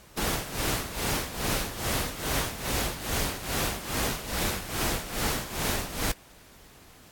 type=noise with tremolo; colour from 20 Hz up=pink; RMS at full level=-27 dBFS; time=0.17-6.12 s; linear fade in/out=5 ms; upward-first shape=sine; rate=2.4 Hz; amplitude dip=75%; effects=pink hiss -53 dBFS RMS until 7.11 s + AAC 64 kbps